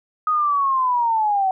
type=linear sweep; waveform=sine; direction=down; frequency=1257 to 746 Hz; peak=-16 dBFS; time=0.27-1.51 s; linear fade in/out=2 ms; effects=none